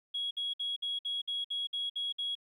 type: tone bursts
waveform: sine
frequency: 3322 Hz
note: G#7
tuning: in tune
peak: -31 dBFS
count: 10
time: 0.14-2.353 s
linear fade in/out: 10 ms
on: 170 ms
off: 57 ms
effects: tanh soft clip ceiling -27 dBFS + 12-bit